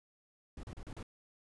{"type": "noise bursts", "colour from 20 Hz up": "brown", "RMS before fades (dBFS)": -45, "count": 5, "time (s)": [0.57, 1.029], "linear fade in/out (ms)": 2, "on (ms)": 63, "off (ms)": 36, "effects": ["resampled to 24000 Hz"]}